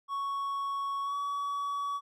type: tone with pitch glide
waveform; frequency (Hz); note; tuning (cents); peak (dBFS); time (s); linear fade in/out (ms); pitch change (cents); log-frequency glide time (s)
triangle; 1111 to 1134.3; C#6 to C#6; +4 to +39; -29; 0.08-2.01; 50; +35; 1.03-1.15
effects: none